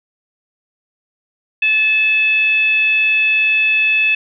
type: tone with frequency modulation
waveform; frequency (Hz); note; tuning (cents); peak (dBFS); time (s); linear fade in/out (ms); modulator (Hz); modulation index
sine; 2601; E7; -24; -11; 1.62-4.15; 5; 863; 0.35
effects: none